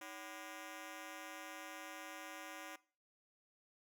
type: ring-modulated tone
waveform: 10% pulse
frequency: 440 Hz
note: A4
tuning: in tune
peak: -37 dBFS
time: 0.01-2.76 s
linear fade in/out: 5 ms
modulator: 124 Hz
effects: noise-tail reverb RT60 0.4 s tail -20 dB re dry